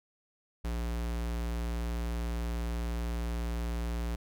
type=tone; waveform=square; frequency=58.27 Hz; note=A#1; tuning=in tune; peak=-32 dBFS; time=0.64-4.16 s; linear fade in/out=10 ms; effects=none